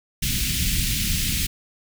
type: band-stop noise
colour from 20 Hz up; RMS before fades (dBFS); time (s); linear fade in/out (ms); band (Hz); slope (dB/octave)
pink; -23; 0.22-1.47; 10; 220 to 2300; 24
effects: none